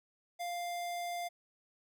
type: tone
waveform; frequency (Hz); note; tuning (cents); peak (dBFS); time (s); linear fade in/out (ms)
square; 698.5; F5; 0; -37; 0.39-1.29; 20
effects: none